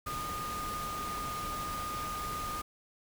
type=tone in noise; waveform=sine; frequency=1224 Hz; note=D#6; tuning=29 cents flat; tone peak=-36 dBFS; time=0.06-2.62 s; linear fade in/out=10 ms; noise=pink; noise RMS=-41 dBFS; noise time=0.06-2.62 s; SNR=+2 dB; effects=none